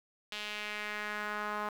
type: tone with band-pass filter sweep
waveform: sawtooth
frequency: 209.6 Hz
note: G#3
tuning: 16 cents sharp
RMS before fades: -38 dBFS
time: 0.32-1.69 s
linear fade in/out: 2 ms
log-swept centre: 3200 to 1100 Hz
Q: 2.1
effects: 9-bit